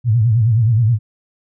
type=tone with vibrato; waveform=sine; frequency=113.8 Hz; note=A#2; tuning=41 cents flat; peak=-10 dBFS; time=0.04-0.99 s; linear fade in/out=50 ms; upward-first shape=sine; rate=9.5 Hz; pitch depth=140 cents each way; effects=none